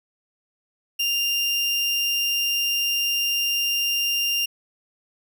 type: tone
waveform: 30% pulse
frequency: 2794 Hz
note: F7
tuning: in tune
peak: -18 dBFS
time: 0.99-4.46 s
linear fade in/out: 10 ms
effects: none